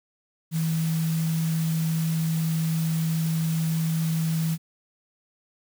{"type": "tone in noise", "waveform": "sine", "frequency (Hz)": 161.6, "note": "E3", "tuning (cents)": -34, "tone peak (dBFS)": -22, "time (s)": [0.51, 4.58], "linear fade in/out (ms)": 50, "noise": "white", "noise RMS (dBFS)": -38, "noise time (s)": [0.51, 4.58], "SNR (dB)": 13, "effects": []}